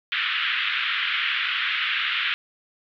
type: band-pass noise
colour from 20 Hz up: white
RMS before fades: -25 dBFS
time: 0.12-2.34 s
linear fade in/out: 0 ms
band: 1300 to 3400 Hz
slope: 48 dB/octave
effects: none